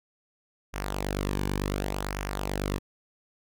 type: tone with flanger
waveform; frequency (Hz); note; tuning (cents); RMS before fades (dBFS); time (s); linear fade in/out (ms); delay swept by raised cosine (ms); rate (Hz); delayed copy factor
sawtooth; 49; G1; 0; -31; 0.73-2.79; 20; 0.24 to 1.54; 0.68; -0.6
effects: none